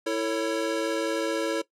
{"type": "chord", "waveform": "square", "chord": "A major", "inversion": "second", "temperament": "equal with one note detuned", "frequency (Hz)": [329.6, 448.2, 554.4], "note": ["E4", "A4", "C#5"], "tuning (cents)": [0, 32, 0], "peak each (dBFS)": -30, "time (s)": [0.06, 1.62], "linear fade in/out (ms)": 10, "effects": ["noise-tail reverb RT60 0.1 s tail -18 dB re dry", "low-pass 9000 Hz 12 dB/octave"]}